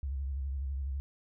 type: tone with vibrato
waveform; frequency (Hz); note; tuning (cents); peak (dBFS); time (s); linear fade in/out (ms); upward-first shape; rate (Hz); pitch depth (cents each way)
sine; 68.1; C#2; -30; -32; 0.03-1; 0; sine; 12; 87
effects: none

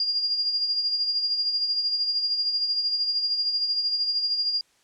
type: tone with tremolo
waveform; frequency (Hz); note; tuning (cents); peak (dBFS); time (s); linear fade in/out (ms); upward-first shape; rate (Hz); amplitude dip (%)
sine; 4818; D8; +43; -20; 0-4.61; 2; sine; 13; 50
effects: white hiss -63 dBFS RMS until 4.83 s + low-pass 8000 Hz 12 dB/octave

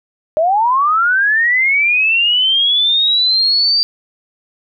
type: linear sweep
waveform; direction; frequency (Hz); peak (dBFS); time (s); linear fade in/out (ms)
sine; up; 602 to 4699; -10; 0.37-3.83; 0
effects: none

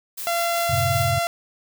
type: noise with tremolo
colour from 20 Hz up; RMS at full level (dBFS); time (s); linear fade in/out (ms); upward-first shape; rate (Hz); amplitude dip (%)
blue; -31; 0.17-1.11; 10; sine; 5.2; 45
type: tone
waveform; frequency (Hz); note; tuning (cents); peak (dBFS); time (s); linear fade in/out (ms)
sawtooth; 684; F5; -36; -17; 0.27-1.27; 0
type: chord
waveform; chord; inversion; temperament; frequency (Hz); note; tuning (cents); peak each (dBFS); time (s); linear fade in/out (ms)
sine; F# diminished; none; just; 92.5 / 111 / 133.2; F#2 / A2 / C3; 0 / +16 / +31; -26 / -27 / -25; 0.69-1.19; 10
effects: none

